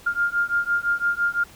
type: beating tone pair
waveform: sine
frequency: 1402 / 1407.9 Hz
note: F6 / F6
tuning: +6 / +14 cents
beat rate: 5.9 Hz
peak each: -23 dBFS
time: 0.06-1.44 s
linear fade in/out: 10 ms
effects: pink hiss -48 dBFS RMS until 1.55 s